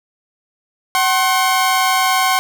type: tone pair together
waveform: sawtooth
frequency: 755.2 / 1069 Hz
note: F#5 / C6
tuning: +35 / +37 cents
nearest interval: tritone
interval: 602 cents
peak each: -12 dBFS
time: 0.95-2.39 s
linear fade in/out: 0 ms
effects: none